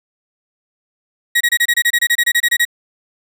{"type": "tone bursts", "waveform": "35% pulse", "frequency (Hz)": 1901, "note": "A#6", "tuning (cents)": 33, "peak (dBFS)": -9, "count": 16, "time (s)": [1.35, 2.652], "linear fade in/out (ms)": 10, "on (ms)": 57, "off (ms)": 26, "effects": []}